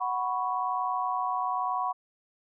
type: chord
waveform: sine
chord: F# suspended fourth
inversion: none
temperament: equal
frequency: 740 / 987.8 / 1108.7 Hz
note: F#5 / B5 / C#6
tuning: 0 / 0 / 0 cents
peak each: -31 dBFS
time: 0-1.93 s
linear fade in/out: 20 ms
effects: none